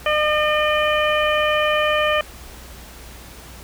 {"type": "harmonic tone", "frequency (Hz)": 606, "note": "D#5", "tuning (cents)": -46, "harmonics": [1, 2, 3, 4, 5], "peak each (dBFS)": [-19, -22, -24, -25, -26], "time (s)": [0.06, 2.21], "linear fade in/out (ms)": 2, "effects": ["added 60 Hz sine -41 dBFS peak until 3.63 s", "pink hiss -41 dBFS RMS until 3.63 s"]}